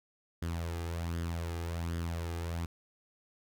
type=tone with flanger; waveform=sawtooth; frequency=84.2 Hz; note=E2; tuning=37 cents sharp; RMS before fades=-36 dBFS; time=0.42-2.66 s; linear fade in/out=5 ms; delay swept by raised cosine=0.6 to 2.5 ms; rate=1.3 Hz; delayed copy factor=+0.55; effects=none